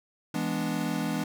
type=chord; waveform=square; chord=E dominant seventh; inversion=none; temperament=equal with one note detuned; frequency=164.81 / 206.8 / 246.9 / 293.7 Hz; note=E3 / G#3 / B3 / D4; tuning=0 / -7 / 0 / 0 cents; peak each=-34 dBFS; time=0.34-1.24 s; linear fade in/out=5 ms; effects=none